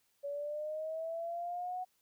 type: linear sweep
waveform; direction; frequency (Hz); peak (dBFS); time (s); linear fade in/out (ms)
sine; up; 563 to 740; -36; 0.23-1.85; 20
effects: white hiss -75 dBFS RMS until 2.01 s